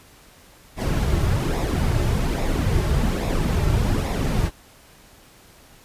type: noise with flanger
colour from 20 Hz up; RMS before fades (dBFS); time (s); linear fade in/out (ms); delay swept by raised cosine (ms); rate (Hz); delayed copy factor
brown; -21; 0.76-4.51; 50; 0.65 to 4.15; 1.2; -0.55
effects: pink hiss -50 dBFS RMS until 5.84 s + resampled to 32000 Hz

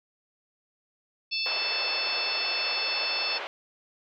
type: harmonic tone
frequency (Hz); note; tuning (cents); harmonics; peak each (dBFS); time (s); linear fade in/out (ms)
880; A5; 0; 3 / 4 / 5 / 6; -31 / -37 / -31 / -33; 1.31-3.39; 20
type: band-pass noise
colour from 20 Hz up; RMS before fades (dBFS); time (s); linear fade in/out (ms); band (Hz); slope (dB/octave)
pink; -36; 1.46-3.47; 0; 490 to 3400; 24
effects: none

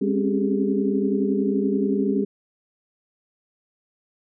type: tone cluster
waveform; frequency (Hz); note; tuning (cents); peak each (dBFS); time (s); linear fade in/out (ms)
sine; 202.9 / 262.4 / 273.9 / 395.6 / 425.3; G#3 / C4 / C#4 / G4 / G#4; -40 / +5 / -21 / +16 / +41; -23 / -27 / -26 / -25 / -30; 0.01-2.25; 10
effects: none

